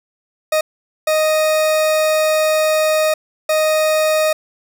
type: tone bursts at uneven times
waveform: 40% pulse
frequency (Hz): 622.3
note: D#5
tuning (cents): 0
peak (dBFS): -12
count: 3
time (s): 0.52-0.61 / 1.07-3.14 / 3.49-4.33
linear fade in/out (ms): 5
effects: none

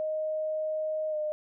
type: tone with pitch glide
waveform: sine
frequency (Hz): 622.3 to 608.8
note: D#5 to D#5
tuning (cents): 0 to -38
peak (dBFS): -28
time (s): 0-1.32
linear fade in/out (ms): 0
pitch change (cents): -38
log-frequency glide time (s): 1.1-1.16
effects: none

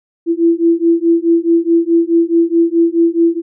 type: beating tone pair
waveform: sine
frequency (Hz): 332.9 / 337.6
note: E4 / E4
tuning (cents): +17 / +41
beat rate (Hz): 4.7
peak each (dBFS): -12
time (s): 0.26-3.42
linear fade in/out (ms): 50
effects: none

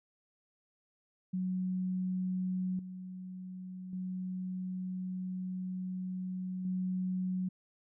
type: tone with level steps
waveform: sine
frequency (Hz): 184.6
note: F#3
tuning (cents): -4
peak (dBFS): -31 / -41 / -35 / -31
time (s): 1.33-7.49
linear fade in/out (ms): 10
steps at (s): 2.79 / 3.93 / 6.65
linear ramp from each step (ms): 2
effects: none

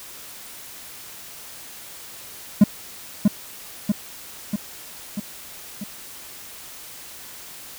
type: tone with echo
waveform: triangle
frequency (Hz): 206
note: G#3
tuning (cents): -14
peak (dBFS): -5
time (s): 2.61-2.64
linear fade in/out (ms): 5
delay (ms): 640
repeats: 5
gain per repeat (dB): -4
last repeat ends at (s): 5.84
effects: white hiss -40 dBFS RMS until 7.78 s

